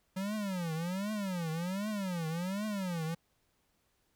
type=tone with vibrato; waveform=square; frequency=184.7 Hz; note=F#3; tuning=3 cents flat; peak=-34 dBFS; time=0.16-3.15 s; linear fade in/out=10 ms; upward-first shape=triangle; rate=1.3 Hz; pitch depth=290 cents each way; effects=pink hiss -75 dBFS RMS until 4.15 s